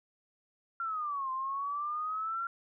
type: exponential two-way sweep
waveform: sine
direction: down then up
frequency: 1381 to 1038 to 1381 Hz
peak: -32 dBFS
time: 0.8-2.47 s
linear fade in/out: 2 ms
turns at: 1.31 s
effects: none